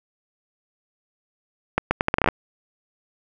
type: accelerating click train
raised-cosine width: 0.5 ms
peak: -3 dBFS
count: 11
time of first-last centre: 1.78-2.287 s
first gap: 130 ms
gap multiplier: 0.76
effects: none